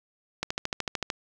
click train, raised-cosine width 0.2 ms, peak -11 dBFS, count 10, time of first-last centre 0.43-1.102 s, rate 13.4 Hz, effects none

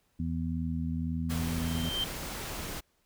harmonic tone, 81.9 Hz, E2, 11 cents flat, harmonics 1 / 2 / 3, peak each -34 / -34 / -34 dBFS, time 0.19-1.9 s, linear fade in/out 10 ms
pink noise, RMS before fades -38 dBFS, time 1.29-2.81 s, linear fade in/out 20 ms
sine tone with exponential growth, 3136 Hz, G7, in tune, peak -27 dBFS, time 1.35-2.04 s, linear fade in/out 1 ms, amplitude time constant 150 ms
effects pink hiss -72 dBFS RMS until 3.05 s

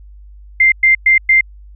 sine tone bursts, 2093 Hz, C7, in tune, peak -6 dBFS, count 4, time 0.6-1.41 s, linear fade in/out 5 ms, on 120 ms, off 110 ms, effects added 50 Hz sine -35 dBFS peak until 1.75 s

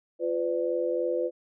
sine chord, B diminished, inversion second, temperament equal with one note detuned, 349.2 / 504 / 587.3 Hz, F4 / B4 / D5, 0 / +35 / 0 cents, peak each -30 / -27 / -33 dBFS, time 0.19-1.31 s, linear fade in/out 50 ms, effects none

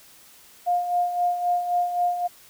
sine tone with tremolo, 708 Hz, F5, 23 cents sharp, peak -18 dBFS, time 0.66-2.28 s, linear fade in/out 20 ms, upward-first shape sine, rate 3.8 Hz, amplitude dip 60%, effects white hiss -51 dBFS RMS until 2.49 s

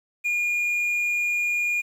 triangle tone, 2427 Hz, D#7, 44 cents flat, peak -20 dBFS, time 0.24-1.82 s, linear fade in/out 20 ms, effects 9-bit

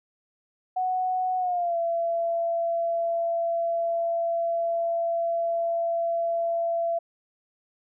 sine tone with pitch glide, 740 to 674.7 Hz, F#5 to E5, 0 to +40 cents, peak -23 dBFS, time 0.76-6.99 s, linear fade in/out 10 ms, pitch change -160 cents, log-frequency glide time 1.38-1.77 s, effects none

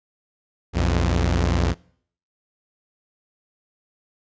sawtooth tone pair together, 61.24 / 86.6 Hz, B1 / F2, -14 / -14 cents, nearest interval tritone, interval 600 cents, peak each -17 dBFS, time 0.73-1.75 s, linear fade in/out 50 ms, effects noise-tail reverb RT60 0.6 s tail -24 dB re dry + resampled to 16000 Hz

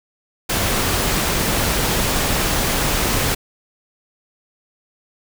pink noise, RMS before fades -19 dBFS, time 0.49-3.35 s, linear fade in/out 10 ms, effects none

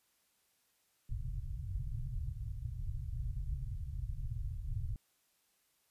pink low-pass noise, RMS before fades -39 dBFS, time 1.09-4.96 s, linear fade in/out 2 ms, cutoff 140 Hz, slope 96 dB/octave, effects white hiss -75 dBFS RMS until 5.9 s + resampled to 32000 Hz

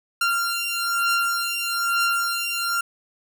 sawtooth beating tone pair, 1384 / 1385.1 Hz, F6 / F6, -16 / -15 cents, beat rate 1.1 Hz, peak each -21 / -20 dBFS, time 0.21-2.81 s, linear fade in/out 5 ms, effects none

